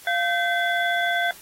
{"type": "tone cluster", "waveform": "sine", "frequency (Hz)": [696, 1545, 2042, 3431], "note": ["F5", "G6", "C7", "A7"], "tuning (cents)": [-6, -26, -43, -44], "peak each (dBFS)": [-24, -23, -30, -31], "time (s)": [0.07, 1.31], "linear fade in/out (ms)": 2, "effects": ["white hiss -46 dBFS RMS until 1.41 s", "AAC 48 kbps"]}